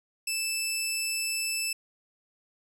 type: tone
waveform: 15% pulse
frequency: 2637 Hz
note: E7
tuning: in tune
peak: -21 dBFS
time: 0.27-1.73 s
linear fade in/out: 5 ms
effects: none